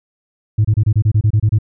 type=tone bursts; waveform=sine; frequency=106.8 Hz; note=G#2; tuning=49 cents sharp; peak=-7 dBFS; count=11; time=0.58-1.587 s; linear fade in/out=10 ms; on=67 ms; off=27 ms; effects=tanh soft clip ceiling -7 dBFS